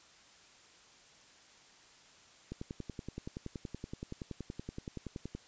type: click train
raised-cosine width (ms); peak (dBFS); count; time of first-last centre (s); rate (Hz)
3; -27; 31; 2.52-5.35; 10.6
effects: white hiss -60 dBFS RMS until 5.47 s + resampled to 16000 Hz